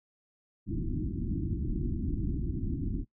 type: low-pass noise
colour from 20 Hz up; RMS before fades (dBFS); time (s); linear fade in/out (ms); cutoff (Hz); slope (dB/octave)
pink; -32; 0.66-3.05; 50; 350; 96
effects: noise-tail reverb RT60 0.1 s tail -20 dB re dry